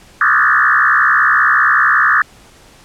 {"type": "tone with frequency modulation", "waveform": "sine", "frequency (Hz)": 1480, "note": "F#6", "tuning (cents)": 0, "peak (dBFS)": -8, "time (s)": [0.21, 2.22], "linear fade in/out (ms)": 2, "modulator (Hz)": 65.3, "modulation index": 5, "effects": ["pink hiss -44 dBFS RMS until 2.84 s", "low-pass 10000 Hz 12 dB/octave"]}